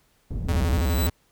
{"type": "low-pass noise", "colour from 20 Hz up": "pink", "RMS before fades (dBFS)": -29, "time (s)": [0.3, 0.8], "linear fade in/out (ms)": 10, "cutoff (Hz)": 180, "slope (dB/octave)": 12}
{"type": "tone with exponential growth", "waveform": "5% pulse", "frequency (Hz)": 3955, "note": "B7", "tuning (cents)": 2, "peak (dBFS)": -19, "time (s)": [0.47, 1.07], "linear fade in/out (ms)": 2, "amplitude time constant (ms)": 130}
{"type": "tone with vibrato", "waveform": "square", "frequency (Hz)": 73.42, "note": "D2", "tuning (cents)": 0, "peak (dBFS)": -21, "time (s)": [0.48, 1.1], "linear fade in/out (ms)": 10, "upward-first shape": "square", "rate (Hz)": 12, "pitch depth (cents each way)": 260}
{"effects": ["pink hiss -64 dBFS RMS until 1.31 s"]}